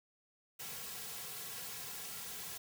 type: noise with comb filter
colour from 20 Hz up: white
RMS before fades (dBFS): -45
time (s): 0.59-2.58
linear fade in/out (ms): 10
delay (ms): 3.3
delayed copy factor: -0.8
effects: none